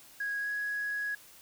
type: tone with pitch glide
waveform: sine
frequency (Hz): 1652 to 1668.3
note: G#6 to G#6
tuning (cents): -10 to +7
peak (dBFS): -30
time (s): 0.2-1.15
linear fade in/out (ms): 5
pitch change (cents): +17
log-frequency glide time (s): 0.4-0.49
effects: tanh soft clip ceiling -27 dBFS + white hiss -55 dBFS RMS until 1.41 s